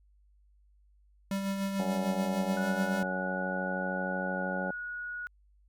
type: tone with tremolo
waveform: square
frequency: 195.8 Hz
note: G3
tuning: 2 cents flat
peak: -29 dBFS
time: 1.31-3.03 s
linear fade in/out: 2 ms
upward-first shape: sine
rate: 6.8 Hz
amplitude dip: 40%
type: harmonic tone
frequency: 93 Hz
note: F#2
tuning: 9 cents sharp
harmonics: 2 / 3 / 4 / 5 / 6 / 7 / 8 / 9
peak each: -35 / -43 / -44 / -45 / -36 / -44 / -41 / -40 dBFS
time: 1.79-4.71 s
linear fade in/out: 5 ms
type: tone with pitch glide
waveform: sine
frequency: 1465 to 1455.7 Hz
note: F#6 to F#6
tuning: -18 to -29 cents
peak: -35 dBFS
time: 2.57-5.27 s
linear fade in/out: 0 ms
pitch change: -11 cents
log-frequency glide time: 4.3-4.38 s
effects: added 50 Hz sine -60 dBFS peak until 5.68 s + MP3 96 kbps